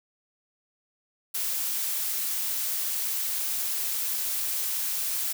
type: noise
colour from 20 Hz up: blue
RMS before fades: -29 dBFS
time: 1.34-5.33 s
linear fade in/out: 10 ms
effects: none